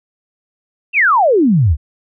sine exponential sweep, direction down, 2800 to 65 Hz, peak -8 dBFS, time 0.93-1.77 s, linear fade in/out 50 ms, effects none

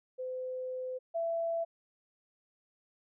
sine tone pair in turn, 511 / 667.6 Hz, C5 / E5, -41 / +22 cents, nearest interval perfect fourth, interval 463 cents, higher second, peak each -35 / -30 dBFS, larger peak second, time 0.18-0.99 / 1.14-1.65 s, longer first, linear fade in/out 20 ms, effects none

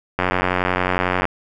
click train, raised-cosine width 0.5 ms, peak -3 dBFS, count 98, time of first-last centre 0.19-1.254 s, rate 91.2 Hz, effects none

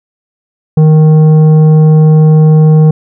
sine tone with tanh clipping, 155.56 Hz, D#3, in tune, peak -3 dBFS, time 0.77-2.91 s, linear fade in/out 5 ms, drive 9 dB, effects none

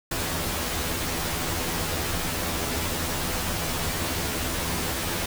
pink noise with comb filter, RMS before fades -28 dBFS, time 0.11-5.26 s, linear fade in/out 5 ms, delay 12 ms, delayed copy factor +0.9, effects none

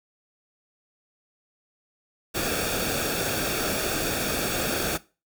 pink noise with comb filter, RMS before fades -27 dBFS, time 2.34-4.98 s, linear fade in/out 20 ms, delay 0.99 ms, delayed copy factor -0.65, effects noise-tail reverb RT60 0.3 s tail -19 dB re dry

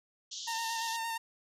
white band-pass noise, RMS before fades -42 dBFS, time 0.31-0.97 s, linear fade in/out 10 ms, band 3000 to 6900 Hz, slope 96 dB/octave
sawtooth tone with vibrato, 913 Hz, A#5, 36 cents flat, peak -30 dBFS, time 0.47-1.18 s, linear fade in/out 10 ms, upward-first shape square, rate 8.7 Hz, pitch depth 18 cents each way
effects resampled to 32000 Hz

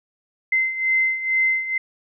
sine beating tone pair, 2067 / 2069.2 Hz, C7 / C7, -22 / -20 cents, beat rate 2.2 Hz, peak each -24 / -19 dBFS, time 0.52-1.78 s, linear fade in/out 5 ms, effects none

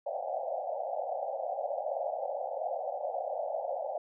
pink band-pass noise, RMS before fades -35 dBFS, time 0.06-3.98 s, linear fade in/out 2 ms, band 530 to 800 Hz, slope 96 dB/octave, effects none

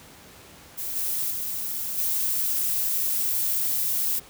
violet noise with level steps, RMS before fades -31 / -27 / -30 / -25 dBFS, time 0.77-4.2 s, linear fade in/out 20 ms, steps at 0.95 / 1.3 / 1.97 s, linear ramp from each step 20 ms, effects pink hiss -48 dBFS RMS until 4.29 s + high-pass 60 Hz 12 dB/octave

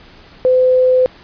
sine tone, 510 Hz, C5, 44 cents flat, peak -8 dBFS, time 0.45-1.06 s, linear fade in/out 0 ms, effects pink hiss -42 dBFS RMS until 1.23 s + resampled to 11025 Hz

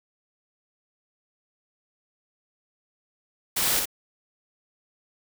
white noise with echo, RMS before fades -25 dBFS, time 3.56-3.8 s, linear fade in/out 10 ms, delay 57 ms, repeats 1, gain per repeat -3 dB, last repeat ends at 3.857 s, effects none

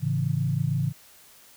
sine chord, A major, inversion none, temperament equal with one note detuned, 109.18 / 138.59 / 164.81 Hz, A2 / C#3 / E3, -13 / 0 / 0 cents, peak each -29 / -25 / -28 dBFS, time 0-0.93 s, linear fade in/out 50 ms, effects white hiss -53 dBFS RMS until 1.56 s

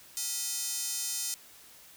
square tone with high-pass filter, 280 Hz, C#4, 18 cents sharp, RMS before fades -34 dBFS, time 0.17-1.34 s, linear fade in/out 0 ms, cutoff 6500 Hz, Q 1.3, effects white hiss -54 dBFS RMS until 1.96 s

